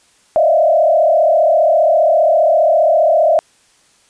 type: tone with frequency modulation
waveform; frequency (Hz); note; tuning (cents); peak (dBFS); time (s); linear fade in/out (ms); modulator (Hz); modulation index
sine; 642; E5; -46; -8; 0.36-3.39; 0; 35; 1.5
effects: white hiss -53 dBFS RMS until 4.09 s + resampled to 22050 Hz